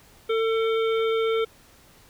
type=harmonic tone; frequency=448.6 Hz; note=A4; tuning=34 cents sharp; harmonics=1 / 3 / 5 / 7 / 8; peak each=-21 / -31 / -35 / -38 / -39 dBFS; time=0.29-1.45 s; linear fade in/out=10 ms; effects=pink hiss -54 dBFS RMS until 2.09 s